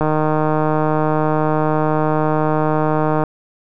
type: click train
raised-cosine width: 1 ms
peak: -4 dBFS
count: 498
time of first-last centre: 0.01-3.237 s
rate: 154 Hz
effects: none